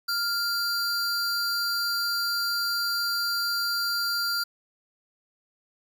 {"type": "tone pair together", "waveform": "square", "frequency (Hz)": [1396.9, 4712], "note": ["F6", "D8"], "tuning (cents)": [0, 5], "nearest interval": "octave + major sixth", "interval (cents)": 2105, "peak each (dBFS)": [-29, -28], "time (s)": [0.08, 4.44], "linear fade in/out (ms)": 10, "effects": []}